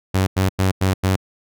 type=tone bursts; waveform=sawtooth; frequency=94.7 Hz; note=F#2; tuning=41 cents sharp; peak=-11 dBFS; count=5; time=0.14-1.162 s; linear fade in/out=10 ms; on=130 ms; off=93 ms; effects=none